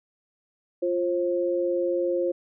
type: tone pair together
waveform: sine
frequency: 349.2 / 533.1 Hz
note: F4 / C5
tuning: 0 / +32 cents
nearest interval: perfect fifth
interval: 732 cents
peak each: -25 dBFS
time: 0.82-2.32 s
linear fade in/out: 10 ms
effects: none